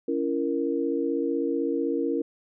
sine chord, A# diminished, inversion first, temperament just, 279.7 / 335.6 / 466.2 Hz, C#4 / E4 / A#4, +16 / +31 / 0 cents, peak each -28 dBFS, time 0.08-2.22 s, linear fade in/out 5 ms, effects none

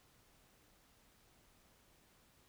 silence, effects pink hiss -69 dBFS RMS until 2.48 s

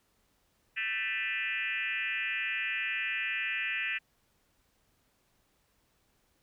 sine tone with frequency modulation, 2199 Hz, C#7, 14 cents flat, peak -30 dBFS, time 0.76-3.99 s, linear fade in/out 20 ms, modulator 217 Hz, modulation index 2.6, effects pink hiss -72 dBFS RMS until 6.42 s

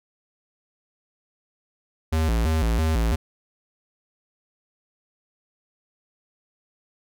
square tone with vibrato, 67 Hz, C2, 42 cents sharp, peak -20 dBFS, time 2.12-3.16 s, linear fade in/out 10 ms, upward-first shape square, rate 3 Hz, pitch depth 300 cents each way, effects none

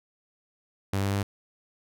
sawtooth tone with pitch steps, 98 / 99.02 / 100.06 Hz, G2 / G2 / G2, 0 / +18 / +36 cents, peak -21 dBFS, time 0.93-1.23 s, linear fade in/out 5 ms, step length 100 ms, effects none

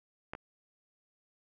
clicks, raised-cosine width 0.5 ms, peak -23 / -27 dBFS, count 2, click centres 0.335 / 0.351 s, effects none

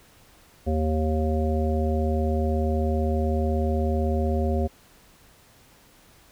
harmonic tone, 78 Hz, D#2, 5 cents sharp, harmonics 1 / 3 / 5 / 7 / 9, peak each -23 / -28 / -30 / -31 / -33 dBFS, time 0.66-4.68 s, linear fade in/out 20 ms, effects pink hiss -55 dBFS RMS until 6.31 s

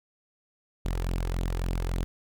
sawtooth tone with flanger, 43.65 Hz, F1, in tune, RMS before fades -29 dBFS, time 0.85-2.04 s, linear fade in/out 0 ms, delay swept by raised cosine 0.25 to 2.45 ms, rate 3.5 Hz, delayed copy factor +0.55, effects none

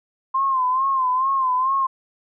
sine tone with vibrato, 1046.5 Hz, C6, in tune, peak -17 dBFS, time 0.34-1.87 s, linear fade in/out 10 ms, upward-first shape sine, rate 2.3 Hz, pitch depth 73 cents each way, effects none

